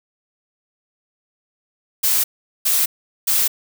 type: noise bursts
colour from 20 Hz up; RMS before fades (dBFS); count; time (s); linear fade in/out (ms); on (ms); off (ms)
blue; -17; 3; 2.03-3.48; 10; 210; 410
effects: none